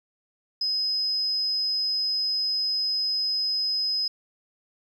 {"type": "tone", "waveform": "sine", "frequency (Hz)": 5060, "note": "D#8", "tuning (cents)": 28, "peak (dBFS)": -23, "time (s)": [0.61, 4.08], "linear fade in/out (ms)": 5, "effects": ["9-bit"]}